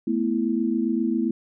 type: chord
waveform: sine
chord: A suspended second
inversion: none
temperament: just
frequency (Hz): 220 / 247.5 / 330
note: A3 / B3 / E4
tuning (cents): 0 / +4 / +2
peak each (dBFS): -25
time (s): 0.07-1.31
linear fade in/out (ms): 5
effects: none